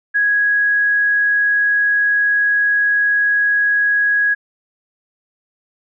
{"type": "tone", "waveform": "sine", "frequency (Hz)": 1661.2, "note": "G#6", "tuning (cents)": 0, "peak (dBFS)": -12, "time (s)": [0.14, 4.35], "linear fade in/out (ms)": 20, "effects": []}